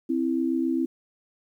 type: tone pair together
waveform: sine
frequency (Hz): 261.6 / 329.1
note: C4 / E4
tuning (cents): 0 / -3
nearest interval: major third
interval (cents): 397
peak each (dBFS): -25 / -25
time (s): 0.09-0.86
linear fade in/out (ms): 10
effects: 10-bit